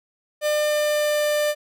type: tone with pitch glide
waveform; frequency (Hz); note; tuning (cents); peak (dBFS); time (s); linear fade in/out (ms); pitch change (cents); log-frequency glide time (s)
45% pulse; 600 to 595.9; D5 to D5; +37 to +25; -19; 0.41-1.55; 50; -12; 0.58-1.25
effects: none